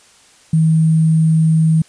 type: tone with sample-and-hold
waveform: sine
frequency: 160 Hz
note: D#3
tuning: 49 cents sharp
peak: -9 dBFS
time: 0.53-1.82 s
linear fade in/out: 5 ms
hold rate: 8820 Hz
effects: white hiss -48 dBFS RMS until 1.88 s + resampled to 22050 Hz